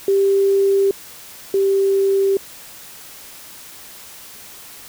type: tone pair in turn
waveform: sine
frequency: 393.3 / 391.1 Hz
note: G4 / G4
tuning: +6 / -4 cents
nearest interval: unison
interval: 10 cents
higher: first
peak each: -12 / -13 dBFS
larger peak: first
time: 0.08-0.91 / 1.54-2.37 s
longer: neither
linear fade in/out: 2 ms
effects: white hiss -39 dBFS RMS until 4.88 s